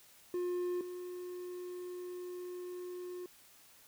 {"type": "tone pair in turn", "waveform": "triangle", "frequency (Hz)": [356.5, 359], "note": ["F4", "F4"], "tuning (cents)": [36, 48], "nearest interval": "unison", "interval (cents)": 12, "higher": "second", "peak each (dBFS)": [-31, -39], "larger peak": "first", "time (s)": [[0.34, 0.81], [0.81, 3.26]], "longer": "second", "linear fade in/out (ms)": 2, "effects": ["white hiss -61 dBFS RMS until 3.87 s"]}